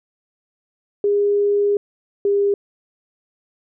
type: tone pair in turn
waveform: sine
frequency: 407.7 / 402.8 Hz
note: G#4 / G4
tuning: -32 / +47 cents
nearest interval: unison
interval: 21 cents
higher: first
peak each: -14 dBFS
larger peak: neither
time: 1.04-1.77 / 2.25-2.54 s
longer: first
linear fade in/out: 2 ms
effects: none

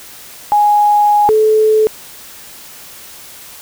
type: tone pair in turn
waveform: sine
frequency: 830.6 / 433.4 Hz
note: G#5 / A4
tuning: 0 / -26 cents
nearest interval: major seventh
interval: 1126 cents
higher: first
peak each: -7 dBFS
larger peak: neither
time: 0.52-1.29 / 1.29-1.87 s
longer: first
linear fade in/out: 0 ms
effects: white hiss -35 dBFS RMS until 3.61 s

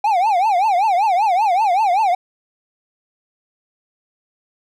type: tone with vibrato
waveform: triangle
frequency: 789 Hz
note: G5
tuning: 11 cents sharp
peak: -11 dBFS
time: 0.04-2.15 s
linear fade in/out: 5 ms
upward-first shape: triangle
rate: 5.2 Hz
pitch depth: 260 cents each way
effects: none

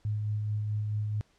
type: tone with tremolo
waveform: sine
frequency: 105.7 Hz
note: G#2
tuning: 31 cents sharp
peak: -27 dBFS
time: 0.05-1.21 s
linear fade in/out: 0 ms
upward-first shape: sine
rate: 4.6 Hz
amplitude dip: 25%
effects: pink hiss -67 dBFS RMS until 1.38 s + low-pass 7000 Hz 12 dB/octave

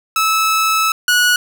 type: tone pair in turn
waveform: sawtooth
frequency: 1304 / 1463.7 Hz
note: E6 / F#6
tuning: -19 / -19 cents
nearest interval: major second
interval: 200 cents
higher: second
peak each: -9 / -7 dBFS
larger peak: second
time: 0.16-0.92 / 1.08-1.36 s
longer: first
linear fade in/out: 2 ms
effects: none

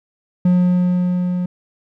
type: tone with level ramp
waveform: triangle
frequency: 179.5 Hz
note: F3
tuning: 48 cents sharp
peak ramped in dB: -8 to -16 dBFS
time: 0.45-1.46 s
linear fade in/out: 5 ms
effects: none

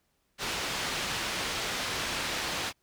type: low-pass noise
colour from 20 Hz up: white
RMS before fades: -33 dBFS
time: 0.38-2.73 s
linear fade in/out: 50 ms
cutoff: 4200 Hz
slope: 12 dB/octave
effects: pink hiss -74 dBFS RMS until 2.82 s

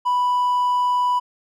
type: tone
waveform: triangle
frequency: 987.8 Hz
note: B5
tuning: in tune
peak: -14 dBFS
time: 0.05-1.2 s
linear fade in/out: 20 ms
effects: tanh soft clip ceiling -10 dBFS

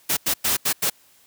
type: noise bursts at uneven times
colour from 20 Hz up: white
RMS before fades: -21 dBFS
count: 5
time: 0.09-0.17 / 0.26-0.34 / 0.44-0.57 / 0.65-0.73 / 0.82-0.9 s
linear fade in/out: 10 ms
effects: white hiss -56 dBFS RMS until 1.26 s + high-pass 60 Hz 12 dB/octave

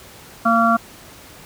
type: harmonic tone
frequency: 229.4 Hz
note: A#3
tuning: 28 cents flat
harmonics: 1 / 3 / 5 / 6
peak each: -18 / -18 / -18 / -18 dBFS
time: 0.45-0.77 s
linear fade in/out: 10 ms
effects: pink hiss -42 dBFS RMS until 1.45 s + high-pass 60 Hz 12 dB/octave

